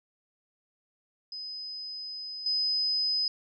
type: tone with level steps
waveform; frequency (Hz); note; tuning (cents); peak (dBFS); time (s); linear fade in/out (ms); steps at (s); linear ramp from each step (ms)
sine; 5030; D#8; +18; -36 / -25; 1.32-3.28; 2; 2.46; 2
effects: none